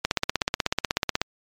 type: click train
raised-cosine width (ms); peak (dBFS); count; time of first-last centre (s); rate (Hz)
0.2; -4; 20; 0.05-1.216; 16.3
effects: MP3 96 kbps